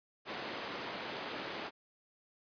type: band-pass noise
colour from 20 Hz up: pink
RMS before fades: -42 dBFS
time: 0.25-1.71 s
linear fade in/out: 50 ms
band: 300 to 3900 Hz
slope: 12 dB/octave
effects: resampled to 11025 Hz